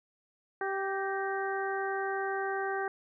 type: harmonic tone with a mistuned harmonic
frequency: 389.7 Hz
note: G4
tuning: 10 cents flat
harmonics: 1 / 2 / 3 / 4 / 5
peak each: -34 / -35 / -41 / -37 / -42 dBFS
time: 0.61-2.88 s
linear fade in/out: 2 ms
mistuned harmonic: 5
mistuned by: -66 cents
effects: none